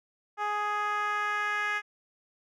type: tone with band-pass filter sweep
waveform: 10% pulse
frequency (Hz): 416.5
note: G#4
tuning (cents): +5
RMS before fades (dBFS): -30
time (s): 0.37-1.82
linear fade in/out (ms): 50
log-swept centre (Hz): 970 to 1800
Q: 2.1
effects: none